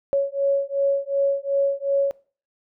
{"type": "beating tone pair", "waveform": "sine", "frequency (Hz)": [554.4, 557.1], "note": ["C#5", "C#5"], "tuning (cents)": [0, 9], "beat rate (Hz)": 2.7, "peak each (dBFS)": -22, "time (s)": [0.13, 2.11], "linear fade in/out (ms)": 0, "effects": ["noise-tail reverb RT60 0.4 s tail -21 dB re dry"]}